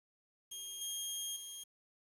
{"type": "tone with level steps", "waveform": "15% pulse", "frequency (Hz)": 3238, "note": "G#7", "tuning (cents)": -45, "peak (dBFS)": [-36, -31, -38], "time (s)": [0.51, 1.64], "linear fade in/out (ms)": 10, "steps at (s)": [0.81, 1.36], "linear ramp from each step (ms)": 5, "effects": ["resampled to 32000 Hz", "10-bit"]}